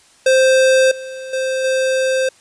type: tone with level steps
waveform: square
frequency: 523.3 Hz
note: C5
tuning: in tune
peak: -10 / -28 / -18 / -15 dBFS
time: 0.26-2.29 s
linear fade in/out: 5 ms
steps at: 0.91 / 1.33 / 1.64 s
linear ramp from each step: 5 ms
effects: white hiss -50 dBFS RMS until 2.4 s + resampled to 22050 Hz